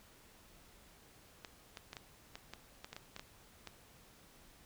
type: clicks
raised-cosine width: 0.2 ms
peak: -28 dBFS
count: 12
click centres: 1.448 / 1.772 / 1.931 / 1.968 / 2.355 / 2.536 / 2.845 / 2.93 / 2.965 / 3.164 / 3.195 / 3.673 s
effects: pink hiss -62 dBFS RMS until 4.65 s